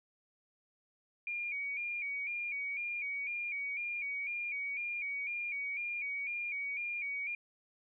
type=tone with vibrato; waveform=sine; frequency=2329 Hz; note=D7; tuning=15 cents flat; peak=-35 dBFS; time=1.27-7.35 s; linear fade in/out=2 ms; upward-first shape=square; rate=2 Hz; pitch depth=58 cents each way; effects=none